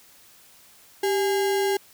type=tone with sample-and-hold; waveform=sine; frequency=392 Hz; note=G4; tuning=in tune; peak=-20 dBFS; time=1.03-1.77 s; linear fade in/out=5 ms; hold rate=1225 Hz; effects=white hiss -53 dBFS RMS until 1.93 s